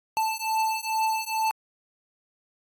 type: beating tone pair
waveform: square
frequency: 880 / 882.3 Hz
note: A5 / A5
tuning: 0 / +5 cents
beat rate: 2.3 Hz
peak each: -28 dBFS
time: 0.17-1.51 s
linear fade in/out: 0 ms
effects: AAC 64 kbps